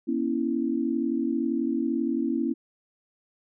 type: chord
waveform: sine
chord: A# diminished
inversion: none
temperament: equal with one note detuned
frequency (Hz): 239.2 / 277.2 / 329.6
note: A#3 / C#4 / E4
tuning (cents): +45 / 0 / 0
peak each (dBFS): -28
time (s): 0.07-2.54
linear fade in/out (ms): 20
effects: none